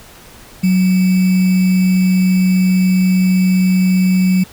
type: tone with sample-and-hold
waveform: sine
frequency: 185 Hz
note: F#3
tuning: in tune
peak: -9 dBFS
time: 0.63-4.44 s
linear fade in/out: 10 ms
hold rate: 2450 Hz
effects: pink hiss -40 dBFS RMS until 4.52 s